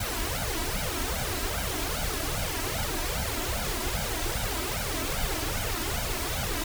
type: noise with flanger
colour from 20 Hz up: pink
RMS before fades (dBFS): -30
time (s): 0-6.64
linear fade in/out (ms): 5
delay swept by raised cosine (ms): 1.3 to 3.1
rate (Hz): 2.5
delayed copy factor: +0.95
effects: none